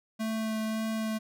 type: tone with vibrato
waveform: square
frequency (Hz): 220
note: A3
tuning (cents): 0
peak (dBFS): -30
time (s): 0.19-1.19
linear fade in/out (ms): 20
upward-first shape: sine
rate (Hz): 1.8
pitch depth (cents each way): 10
effects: none